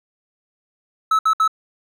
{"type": "tone bursts", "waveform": "triangle", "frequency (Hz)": 1300, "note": "E6", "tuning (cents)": -24, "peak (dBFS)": -11, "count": 3, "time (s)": [1.11, 1.478], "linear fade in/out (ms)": 5, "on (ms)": 80, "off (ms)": 64, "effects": []}